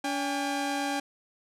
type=tone pair together; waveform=sawtooth; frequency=284.6 / 805 Hz; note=C#4 / G5; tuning=+46 / +46 cents; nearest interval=octave + tritone; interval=1800 cents; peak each=-27 dBFS; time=0.04-1 s; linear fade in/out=5 ms; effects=low-pass 10000 Hz 12 dB/octave